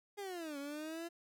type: linear two-way sweep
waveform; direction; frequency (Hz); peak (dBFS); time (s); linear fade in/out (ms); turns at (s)
30% pulse; down then up; 415.3 to 277 to 342.9; -39; 0.17-1.09; 20; 0.58
effects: none